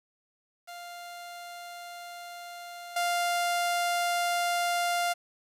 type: tone with level steps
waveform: sawtooth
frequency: 698.5 Hz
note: F5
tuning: in tune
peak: -37 / -22 dBFS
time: 0.67-5.14 s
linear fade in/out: 20 ms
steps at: 2.96 s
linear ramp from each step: 5 ms
effects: resampled to 32000 Hz + 9-bit